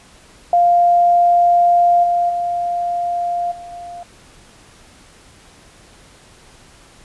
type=tone with level steps; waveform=sine; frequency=698.5 Hz; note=F5; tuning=in tune; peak=-9 / -13 / -17 / -31 / -29 dBFS; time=0.53-4.03 s; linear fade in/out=2 ms; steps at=2.03 / 2.29 / 3.51 / 3.72 s; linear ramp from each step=10 ms; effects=pink hiss -46 dBFS RMS until 7.04 s + resampled to 24000 Hz